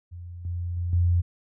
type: tone with level steps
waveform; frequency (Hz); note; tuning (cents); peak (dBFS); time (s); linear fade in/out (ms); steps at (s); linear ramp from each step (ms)
sine; 87.31; F2; 0; -36 / -27 / -25 / -18; 0.11-1.22; 20; 0.45 / 0.77 / 0.93; 2
effects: none